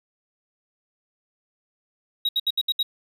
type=tone bursts; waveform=triangle; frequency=3818 Hz; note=A#7; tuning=41 cents sharp; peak=-18 dBFS; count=6; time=2.25-2.83 s; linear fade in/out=5 ms; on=40 ms; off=68 ms; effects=none